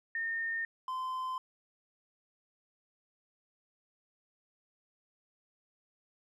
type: tone pair in turn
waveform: sine / triangle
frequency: 1826 / 1031 Hz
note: A#6 / C6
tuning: -36 / -26 cents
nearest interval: minor seventh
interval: 990 cents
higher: first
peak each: -32 / -32 dBFS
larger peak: neither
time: 0.15-0.65 / 0.88-1.38 s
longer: neither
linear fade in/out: 2 ms
effects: none